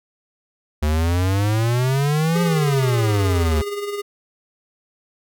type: exponential two-way sweep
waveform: square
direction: up then down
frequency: 73.6 to 174.61 to 73.6 Hz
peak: -17 dBFS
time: 0.82-3.62 s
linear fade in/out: 10 ms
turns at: 2.42 s
type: tone with tremolo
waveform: square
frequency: 408 Hz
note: G#4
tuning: 31 cents flat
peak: -23 dBFS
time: 2.35-4.02 s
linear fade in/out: 10 ms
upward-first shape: sine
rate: 19 Hz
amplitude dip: 50%
effects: none